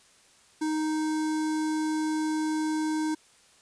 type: tone with notch filter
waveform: square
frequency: 311.1 Hz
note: D#4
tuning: in tune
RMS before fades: -28 dBFS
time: 0.61-3.15 s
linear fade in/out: 10 ms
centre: 2700 Hz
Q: 1.1
effects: white hiss -59 dBFS RMS until 3.61 s + resampled to 22050 Hz